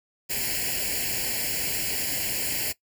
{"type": "noise with comb filter", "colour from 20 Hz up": "white", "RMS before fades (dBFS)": -28, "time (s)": [0.29, 2.73], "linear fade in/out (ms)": 20, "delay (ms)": 0.41, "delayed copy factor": 0.9, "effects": ["noise-tail reverb RT60 0.1 s tail -19 dB re dry"]}